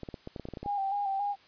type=clicks; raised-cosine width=2 ms; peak=-25 dBFS; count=12; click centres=0.033 / 0.088 / 0.142 / 0.274 / 0.362 / 0.397 / 0.454 / 0.487 / 0.537 / 0.572 / 0.63 / 0.661 s
type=tone with vibrato; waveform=sine; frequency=797 Hz; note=G5; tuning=28 cents sharp; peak=-28 dBFS; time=0.64-1.36 s; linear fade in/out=50 ms; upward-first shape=square; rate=3.6 Hz; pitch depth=37 cents each way
effects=white hiss -59 dBFS RMS until 1.47 s + resampled to 11025 Hz